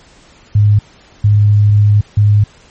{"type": "tone bursts at uneven times", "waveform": "sine", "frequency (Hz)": 103.83, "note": "G#2", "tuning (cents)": 0, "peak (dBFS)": -5, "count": 3, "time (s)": [[0.55, 0.79], [1.24, 2.01], [2.17, 2.44]], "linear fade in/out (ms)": 5, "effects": ["pink hiss -44 dBFS RMS until 2.7 s", "MP3 32 kbps"]}